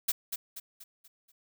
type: noise with echo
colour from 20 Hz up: blue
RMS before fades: -27 dBFS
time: 0.08-0.12 s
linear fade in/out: 10 ms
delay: 240 ms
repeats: 5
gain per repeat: -7 dB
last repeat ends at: 1.32 s
effects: none